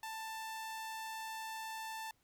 sawtooth tone, 886 Hz, A5, 12 cents sharp, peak -38 dBFS, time 0.03-2.11 s, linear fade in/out 2 ms, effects pink hiss -75 dBFS RMS until 2.23 s

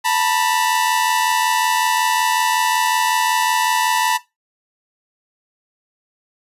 sawtooth tone pair together, 891 / 976.4 Hz, A5 / B5, +22 / -20 cents, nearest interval major second, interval 158 cents, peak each -15 dBFS, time 0.04-4.18 s, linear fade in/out 20 ms, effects noise-tail reverb RT60 0.2 s tail -17 dB re dry + resampled to 32000 Hz

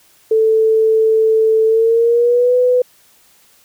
sine tone with pitch glide, 441.5 to 498.4 Hz, A4 to B4, +6 to +16 cents, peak -9 dBFS, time 0.31-2.82 s, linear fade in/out 5 ms, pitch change +210 cents, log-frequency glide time 1.66-2.55 s, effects white hiss -51 dBFS RMS until 3.64 s

